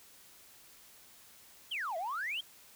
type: exponential two-way sweep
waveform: triangle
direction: down then up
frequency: 3322 to 630 to 3322 Hz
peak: -31 dBFS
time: 1.71-2.41 s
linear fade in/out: 10 ms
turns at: 1.97 s
effects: tanh soft clip ceiling -31 dBFS + white hiss -58 dBFS RMS until 2.75 s